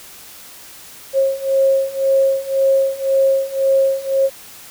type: beating tone pair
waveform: sine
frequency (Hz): 539 / 540.9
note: C#5 / C#5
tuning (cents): -49 / -43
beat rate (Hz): 1.9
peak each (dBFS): -17 / -15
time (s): 1.13-4.3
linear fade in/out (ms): 50
effects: white hiss -39 dBFS RMS until 4.7 s